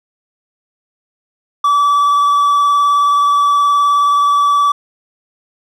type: tone with vibrato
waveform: triangle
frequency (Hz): 1152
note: D6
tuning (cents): -34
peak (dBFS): -7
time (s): 1.64-4.72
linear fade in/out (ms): 5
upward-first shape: sine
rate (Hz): 19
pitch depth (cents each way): 14
effects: none